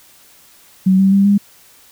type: tone with pitch steps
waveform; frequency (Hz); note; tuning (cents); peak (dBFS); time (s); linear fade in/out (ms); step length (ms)
sine; 188.5 / 192.91 / 197.41 / 202; F#3 / G3 / G3 / G#3; +32 / -27 / +12 / -48; -8; 0.86-1.38; 10; 130
effects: white hiss -47 dBFS RMS until 1.91 s